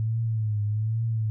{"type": "tone with vibrato", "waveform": "sine", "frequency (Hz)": 109.1, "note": "A2", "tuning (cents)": -14, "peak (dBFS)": -23, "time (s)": [0, 1.3], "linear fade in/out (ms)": 0, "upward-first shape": "triangle", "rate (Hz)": 1.2, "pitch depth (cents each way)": 91, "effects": []}